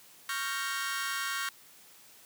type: chord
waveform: sawtooth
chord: G half-diminished seventh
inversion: second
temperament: equal with one note detuned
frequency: 1108.7 / 1385.7 / 1568 / 1864.7 Hz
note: Db6 / F6 / G6 / Bb6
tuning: 0 / -14 / 0 / 0 cents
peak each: -34 dBFS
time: 0.29-1.49 s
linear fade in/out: 2 ms
effects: white hiss -56 dBFS RMS until 2.25 s + high-pass 100 Hz 12 dB/octave